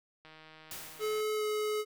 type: click train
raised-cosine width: 0.3 ms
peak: -37 dBFS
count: 151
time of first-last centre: 0.25-1.205 s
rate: 157 Hz
type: noise with exponential decay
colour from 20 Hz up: white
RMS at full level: -41 dBFS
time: 0.71-1.63 s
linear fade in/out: 2 ms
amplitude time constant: 200 ms
type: tone with pitch glide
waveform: square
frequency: 429 to 425.1 Hz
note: A4 to G#4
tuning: -44 to +40 cents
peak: -31 dBFS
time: 0.99-1.85 s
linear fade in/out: 50 ms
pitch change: -16 cents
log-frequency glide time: 1.36-1.43 s
effects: none